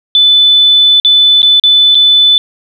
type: tone with dropouts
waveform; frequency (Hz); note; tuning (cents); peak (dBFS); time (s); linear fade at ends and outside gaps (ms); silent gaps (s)
sine; 3500; A7; -10; -3; 0.15-2.38; 1; 1-1.048 / 1.419-1.429 / 1.598-1.637 / 1.947-1.952
effects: 7-bit